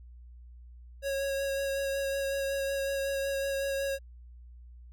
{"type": "tone with vibrato", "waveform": "square", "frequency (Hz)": 549, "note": "C#5", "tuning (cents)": -17, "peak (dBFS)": -30, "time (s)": [1.02, 3.99], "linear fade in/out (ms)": 50, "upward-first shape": "sine", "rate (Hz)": 5.4, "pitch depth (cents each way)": 14, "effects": ["added 60 Hz sine -47 dBFS peak until 4.92 s"]}